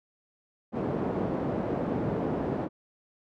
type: band-pass noise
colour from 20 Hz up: pink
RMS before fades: -30 dBFS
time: 0.72-2.69 s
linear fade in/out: 50 ms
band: 170 to 590 Hz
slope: 12 dB/octave
effects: none